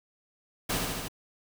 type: noise with echo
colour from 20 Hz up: pink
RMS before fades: -29 dBFS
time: 0.69-0.78 s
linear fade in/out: 10 ms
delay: 76 ms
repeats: 4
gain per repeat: -2 dB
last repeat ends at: 1.084 s
effects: none